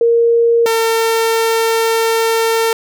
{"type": "tone pair in turn", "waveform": ["sine", "sawtooth"], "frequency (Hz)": [466.2, 452.9], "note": ["A#4", "A#4"], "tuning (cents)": [0, -50], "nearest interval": "minor second", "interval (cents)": 50, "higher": "first", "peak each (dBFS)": -8, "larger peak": "neither", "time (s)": [[0.01, 0.66], [0.66, 2.73]], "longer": "second", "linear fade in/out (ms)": 2, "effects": []}